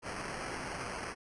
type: noise with sample-and-hold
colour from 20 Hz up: violet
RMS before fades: -40 dBFS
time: 0.02-1.15 s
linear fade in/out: 50 ms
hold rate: 3675 Hz
effects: resampled to 24000 Hz